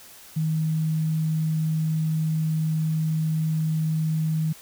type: tone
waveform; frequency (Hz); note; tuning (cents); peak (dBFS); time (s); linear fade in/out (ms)
sine; 158; D#3; +27; -21; 0.36-4.53; 10
effects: white hiss -47 dBFS RMS until 4.61 s